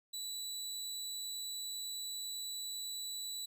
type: tone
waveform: 25% pulse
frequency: 3951 Hz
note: B7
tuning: in tune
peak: -36 dBFS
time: 0.13-3.46 s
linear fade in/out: 10 ms
effects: none